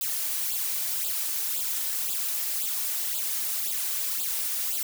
blue noise with flanger, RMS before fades -29 dBFS, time 0.01-4.83 s, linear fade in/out 2 ms, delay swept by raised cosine 0.25 to 3.45 ms, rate 1.9 Hz, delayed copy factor +0.85, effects none

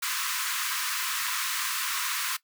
pink high-pass noise, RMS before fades -30 dBFS, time 0.02-2.37 s, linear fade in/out 10 ms, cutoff 1000 Hz, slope 96 dB/octave, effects noise-tail reverb RT60 0.1 s tail -18 dB re dry

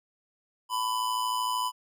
square tone with amplitude modulation, 1000 Hz, B5, 21 cents sharp, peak -25 dBFS, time 0.69-1.72 s, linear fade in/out 50 ms, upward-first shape sine, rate 113 Hz, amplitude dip 55%, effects none

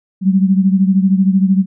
sine beating tone pair, 188.9 / 201.9 Hz, F#3 / G#3, +36 / -49 cents, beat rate 13 Hz, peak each -10 / -15 dBFS, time 0.21-1.66 s, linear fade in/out 50 ms, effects none

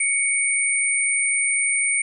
sine tone pair together, 2234 / 8936 Hz, C#7 / C#9, +13 / +13 cents, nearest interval 2 octaves, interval 2400 cents, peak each -21 dBFS, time 0-2.02 s, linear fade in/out 5 ms, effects none

